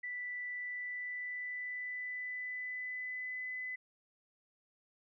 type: tone with pitch glide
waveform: sine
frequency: 1975.5 to 2010 Hz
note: B6 to B6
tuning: 0 to +30 cents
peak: -38 dBFS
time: 0.03-3.76 s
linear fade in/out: 10 ms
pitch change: +30 cents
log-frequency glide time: 0.47-3.48 s
effects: none